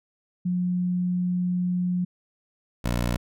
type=tone pair in turn; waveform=sine / 15% pulse; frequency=179.4 / 59.87 Hz; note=F3 / A#1; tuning=+47 / +47 cents; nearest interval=octave + perfect fifth; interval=1900 cents; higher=first; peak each=-22 / -17 dBFS; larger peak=second; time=0.45-2.05 / 2.84-3.17 s; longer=first; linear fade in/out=10 ms; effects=none